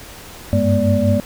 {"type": "tone cluster", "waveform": "sine", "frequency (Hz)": [96.4, 101.7, 207.4, 241.7, 580], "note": ["G2", "G#2", "G#3", "B3", "D5"], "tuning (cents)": [-28, -36, -2, -37, -22], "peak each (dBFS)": -19, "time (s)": [0.53, 1.2], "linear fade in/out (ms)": 0, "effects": ["pink hiss -37 dBFS RMS until 1.25 s"]}